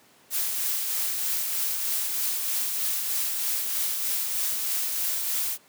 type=noise with tremolo; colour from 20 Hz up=blue; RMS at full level=-26 dBFS; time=0.3-5.58 s; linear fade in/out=50 ms; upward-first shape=triangle; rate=3.2 Hz; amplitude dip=35%; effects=pink hiss -57 dBFS RMS until 5.68 s + high-pass 200 Hz 12 dB/octave